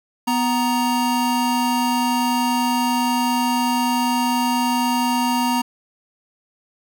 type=tone pair together; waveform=square; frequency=248.2 / 937.1 Hz; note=B3 / A#5; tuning=+9 / +9 cents; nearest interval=octave + major seventh; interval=2300 cents; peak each=-21 dBFS; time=0.27-5.62 s; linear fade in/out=10 ms; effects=none